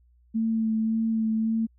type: tone with vibrato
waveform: sine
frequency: 222.5 Hz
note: A3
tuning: 20 cents sharp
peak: -22 dBFS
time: 0.34-1.67 s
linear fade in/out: 20 ms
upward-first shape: sine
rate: 1.8 Hz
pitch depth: 17 cents each way
effects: added 60 Hz sine -57 dBFS peak until 1.78 s